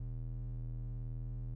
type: ring-modulated tone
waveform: triangle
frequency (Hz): 79.9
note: D#2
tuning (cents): +47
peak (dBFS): -33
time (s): 0-1.55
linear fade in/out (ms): 5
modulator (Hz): 40.5
effects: none